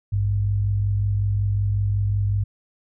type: tone pair together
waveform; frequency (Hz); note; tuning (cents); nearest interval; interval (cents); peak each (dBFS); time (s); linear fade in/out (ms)
sine; 56.08 / 101.5; A1 / G#2; +34 / -39; minor seventh; 1027; -27 / -19; 0.12-2.44; 10
effects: none